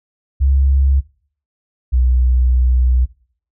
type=tone pair in turn; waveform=sine; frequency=68 / 62.41 Hz; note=C#2 / B1; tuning=-33 / +19 cents; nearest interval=minor second; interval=148 cents; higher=first; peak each=-10 dBFS; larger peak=neither; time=0.4-1.01 / 1.92-3.06 s; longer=second; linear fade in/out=20 ms; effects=noise-tail reverb RT60 0.5 s tail -20 dB re dry